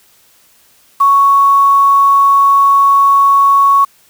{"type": "tone with quantisation", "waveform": "sine", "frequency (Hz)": 1111, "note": "C#6", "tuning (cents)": 4, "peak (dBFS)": -5, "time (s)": [1, 3.85], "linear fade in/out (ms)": 10, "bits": 5, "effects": ["white hiss -49 dBFS RMS until 4.09 s"]}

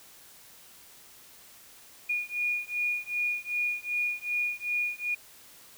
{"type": "beating tone pair", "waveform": "sine", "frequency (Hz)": [2440, 2442.6], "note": ["D#7", "D#7"], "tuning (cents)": [-34, -33], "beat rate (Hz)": 2.6, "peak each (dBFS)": -31, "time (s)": [2.09, 5.15], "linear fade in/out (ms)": 10, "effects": ["white hiss -53 dBFS RMS until 5.77 s"]}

